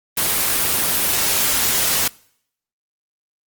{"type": "noise", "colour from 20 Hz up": "white", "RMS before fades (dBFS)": -18, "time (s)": [0.17, 2.08], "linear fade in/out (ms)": 5, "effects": ["noise-tail reverb RT60 0.7 s tail -25 dB re dry", "Opus 24 kbps"]}